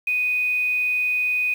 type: tone with quantisation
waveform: sine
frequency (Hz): 2489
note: D#7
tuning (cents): 0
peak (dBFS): -19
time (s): 0.07-1.54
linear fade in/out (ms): 5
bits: 7
effects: none